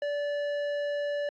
sine tone with tanh clipping, 580 Hz, D5, 22 cents flat, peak -30 dBFS, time 0.02-1.29 s, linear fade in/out 2 ms, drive 12 dB, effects AAC 64 kbps

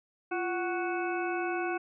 harmonic tone with a mistuned harmonic, 370 Hz, F#4, in tune, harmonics 1 / 2 / 3 / 4 / 6 / 7, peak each -32 / -35 / -41 / -37 / -44 / -42 dBFS, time 0.31-1.78 s, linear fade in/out 10 ms, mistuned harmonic 1, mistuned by -110 cents, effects none

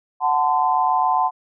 sine chord, F# diminished, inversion none, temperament equal with one note detuned, 740 / 880 / 1027.3 Hz, F#5 / A5 / C6, 0 / 0 / -32 cents, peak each -20 dBFS, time 0.2-1.31 s, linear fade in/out 50 ms, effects none

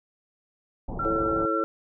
pink low-pass noise, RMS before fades -34 dBFS, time 0.88-1.46 s, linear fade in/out 5 ms, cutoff 900 Hz, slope 48 dB/octave
sine tone with vibrato, 1353 Hz, E6, 45 cents sharp, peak -26 dBFS, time 0.99-1.64 s, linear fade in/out 5 ms, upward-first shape sine, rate 11 Hz, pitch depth 12 cents each way
sine chord, A major, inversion second, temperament just, 330 / 440 / 550 Hz, E4 / A4 / C#5, +2 / 0 / -14 cents, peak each -28 / -30 / -30 dBFS, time 1.05-1.64 s, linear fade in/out 0 ms
effects none

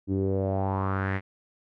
sawtooth tone with low-pass filter sweep, 96.4 Hz, G2, 28 cents flat, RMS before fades -27 dBFS, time 0.07-1.21 s, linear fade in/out 50 ms, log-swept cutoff 300 to 2100 Hz, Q 4.4, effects none

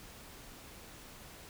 silence, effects pink hiss -52 dBFS RMS until 1.49 s

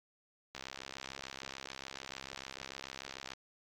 click train, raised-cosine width 0.2 ms, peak -25 dBFS, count 187, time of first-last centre 0.55-3.334 s, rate 66.8 Hz, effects AAC 64 kbps

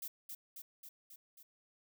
violet noise with echo, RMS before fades -43 dBFS, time 0.02-0.08 s, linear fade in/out 5 ms, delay 270 ms, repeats 5, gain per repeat -3 dB, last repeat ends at 1.43 s, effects none

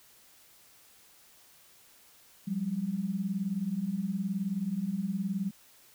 sine beating tone pair, 180 / 199 Hz, F#3 / G3, -47 / +26 cents, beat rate 19 Hz, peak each -34 / -31 dBFS, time 2.47-5.51 s, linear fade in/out 10 ms, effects white hiss -59 dBFS RMS until 5.94 s

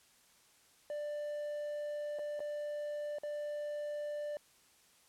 triangle tone with dropouts, 591 Hz, D5, 11 cents sharp, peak -35 dBFS, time 0.9-4.37 s, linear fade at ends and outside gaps 1 ms, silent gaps 2.187-2.192 / 2.394-2.403 / 3.185-3.234 s, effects white hiss -66 dBFS RMS until 5.08 s + low-pass 11000 Hz 12 dB/octave

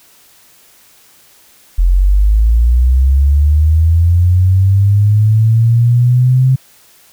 sine linear sweep, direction up, 42.36 to 131.9 Hz, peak -6 dBFS, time 1.78-6.56 s, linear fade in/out 10 ms, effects white hiss -46 dBFS RMS until 7.12 s

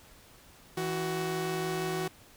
sawtooth tone pair together, 163.22 / 372.6 Hz, E3 / F#4, -17 / +12 cents, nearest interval octave + major second, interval 1429 cents, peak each -31 / -28 dBFS, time 0.77-2.08 s, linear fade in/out 5 ms, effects pink hiss -56 dBFS RMS until 2.36 s

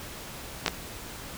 clicks, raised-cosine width 0.2 ms, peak -6 dBFS, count 2, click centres 0.662 / 0.68 s, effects pink hiss -41 dBFS RMS until 1.37 s

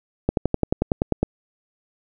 slowing click train, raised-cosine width 2 ms, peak -5 dBFS, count 11, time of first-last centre 0.29-1.23 s, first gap 82 ms, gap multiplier 1.03, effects none

